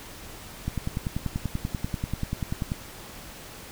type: click train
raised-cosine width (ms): 5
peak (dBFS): -15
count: 22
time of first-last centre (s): 0.68-2.719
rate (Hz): 10.3
effects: pink hiss -43 dBFS RMS until 3.71 s